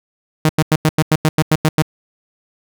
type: tone bursts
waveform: sawtooth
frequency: 155.9 Hz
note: D#3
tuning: 4 cents sharp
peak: -6 dBFS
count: 11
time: 0.45-1.822 s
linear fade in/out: 2 ms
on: 42 ms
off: 91 ms
effects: none